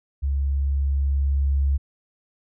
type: tone with level ramp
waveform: sine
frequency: 69.3 Hz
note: C#2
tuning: in tune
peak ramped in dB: -20 to -17 dBFS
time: 0.22-1.78 s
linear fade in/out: 20 ms
effects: none